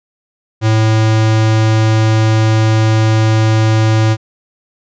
square tone, 110 Hz, A2, in tune, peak -9 dBFS, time 0.61-4.17 s, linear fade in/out 50 ms, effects resampled to 16000 Hz

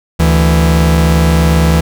45% pulse tone pair together, 73.9 / 164.94 Hz, D2 / E3, +11 / +1 cents, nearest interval octave + major second, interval 1390 cents, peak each -10 dBFS, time 0.19-1.81 s, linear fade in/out 10 ms, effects none

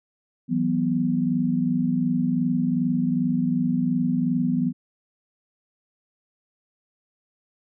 sine chord, E suspended second, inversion none, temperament equal with one note detuned, 164.81 / 187.47 / 246.9 Hz, E3 / F#3 / B3, 0 / +23 / 0 cents, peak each -26 / -26 / -22 dBFS, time 0.48-4.73 s, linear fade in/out 50 ms, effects none

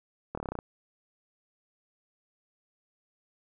slowing click train, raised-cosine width 1 ms, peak -20 dBFS, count 9, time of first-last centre 0.35-0.589 s, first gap 25 ms, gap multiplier 1.05, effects none

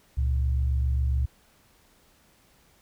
sine tone pair together, 69.25 / 116.54 Hz, C#2 / A#2, -1 / 0 cents, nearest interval major sixth, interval 901 cents, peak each -22 / -31 dBFS, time 0.17-1.26 s, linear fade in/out 10 ms, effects pink hiss -61 dBFS RMS until 2.81 s

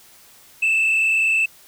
sine tone with frequency modulation, 2637 Hz, E7, in tune, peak -13 dBFS, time 0.62-1.46 s, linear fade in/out 10 ms, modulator 38.2 Hz, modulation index 1.4, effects tanh soft clip ceiling -14 dBFS + white hiss -49 dBFS RMS until 1.67 s

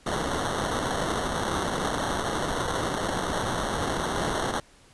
white noise with sample-and-hold, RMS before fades -28 dBFS, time 0.06-4.6 s, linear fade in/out 2 ms, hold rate 2450 Hz, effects pink hiss -56 dBFS RMS until 4.93 s + resampled to 24000 Hz

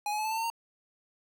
square tone with pitch steps, 830.6 / 845.1 / 859.9 / 874.9 / 890.2 / 905.8 / 921.6 Hz, G#5 / G#5 / A5 / A5 / A5 / A#5 / A#5, 0 / +30 / -40 / -10 / +20 / -50 / -20 cents, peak -30 dBFS, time 0.06-0.501 s, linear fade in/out 2 ms, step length 63 ms, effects none

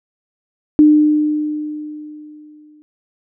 sine tone with exponential decay, 301.9 Hz, D4, 48 cents sharp, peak -4 dBFS, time 0.79-2.82 s, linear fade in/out 0 ms, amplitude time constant 440 ms, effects none

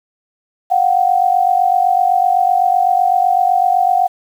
sine tone pair together, 716 / 763.9 Hz, F5 / G5, +43 / -45 cents, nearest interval minor second, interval 112 cents, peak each -13 dBFS, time 0.7-4.08 s, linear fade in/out 20 ms, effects 7-bit

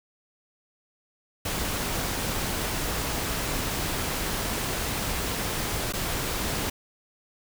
pink noise with dropouts, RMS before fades -29 dBFS, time 1.45-6.7 s, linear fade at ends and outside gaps 5 ms, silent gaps 5.925-5.935 s, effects none

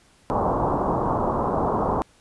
white low-pass noise, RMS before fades -23 dBFS, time 0.3-2.02 s, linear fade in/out 0 ms, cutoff 1100 Hz, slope 48 dB/octave, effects pink hiss -57 dBFS RMS until 2.2 s + resampled to 24000 Hz

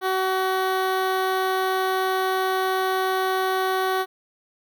15% pulse tone with notch filter, 376.9 Hz, F#4, 32 cents sharp, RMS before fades -23 dBFS, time 0.01-4.06 s, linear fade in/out 50 ms, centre 7200 Hz, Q 0.73, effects none

